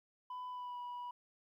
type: tone with pitch glide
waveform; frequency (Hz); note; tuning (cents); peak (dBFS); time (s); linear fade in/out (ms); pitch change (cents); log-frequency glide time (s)
sine; 999 to 977.3; B5 to B5; +20 to -18; -39; 0.3-1.11; 5; -38; 0.49-0.79
effects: tanh soft clip ceiling -41 dBFS + 13-bit